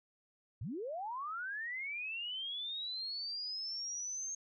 sine linear sweep, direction up, 81 to 6450 Hz, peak -38 dBFS, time 0.61-4.35 s, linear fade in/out 5 ms, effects none

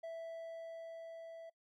triangle tone with level ramp, 659.3 Hz, E5, in tune, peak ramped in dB -40 to -46 dBFS, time 0.03-1.5 s, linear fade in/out 10 ms, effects noise-tail reverb RT60 0.1 s tail -26 dB re dry

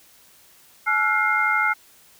sine tone cluster, 855 / 1349 / 1441 / 2116 Hz, A5 / E6 / F#6 / C7, -50 / +40 / -46 / +19 cents, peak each -26 / -23 / -23 / -22 dBFS, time 0.86-1.74 s, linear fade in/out 20 ms, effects white hiss -53 dBFS RMS until 2.19 s

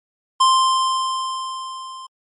square tone with level ramp, 1046.5 Hz, C6, in tune, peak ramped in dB -11 to -34 dBFS, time 0.4-2.07 s, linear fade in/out 10 ms, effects MP3 48 kbps

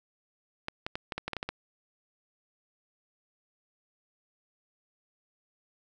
clicks, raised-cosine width 0.3 ms, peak -17 dBFS, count 10, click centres 0.684 / 0.865 / 0.955 / 1.122 / 1.18 / 1.28 / 1.333 / 1.367 / 1.429 / 1.49 s, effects none

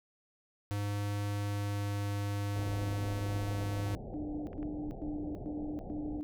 square tone with pitch glide, 102.2 to 101.55 Hz, G#2 to G#2, -27 to -38 cents, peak -33 dBFS, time 0.71-3.95 s, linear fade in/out 0 ms, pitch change -11 cents, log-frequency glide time 1.31-2.07 s
pink low-pass noise, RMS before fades -43 dBFS, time 2.56-6.21 s, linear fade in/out 0 ms, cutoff 800 Hz, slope 96 dB/octave
sine tone bursts, 299 Hz, D4, 31 cents sharp, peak -36 dBFS, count 5, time 4.14-6.23 s, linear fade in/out 0 ms, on 330 ms, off 110 ms
clicks, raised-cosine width 0.5 ms, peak -38 dBFS, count 2, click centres 4.531 / 4.629 s
effects none

